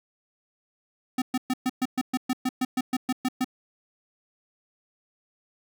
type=tone bursts; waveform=square; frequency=255.3 Hz; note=C4; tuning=42 cents flat; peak=-23 dBFS; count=15; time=1.18-3.445 s; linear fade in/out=5 ms; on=39 ms; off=120 ms; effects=none